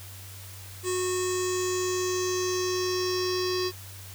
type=tone with low-pass filter sweep; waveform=square; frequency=366.1 Hz; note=F#4; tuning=18 cents flat; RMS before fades=-28 dBFS; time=0.83-3.72 s; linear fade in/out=50 ms; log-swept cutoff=8100 to 5000 Hz; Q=6.4; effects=added 96 Hz sine -43 dBFS peak until 4.14 s + white hiss -46 dBFS RMS until 4.14 s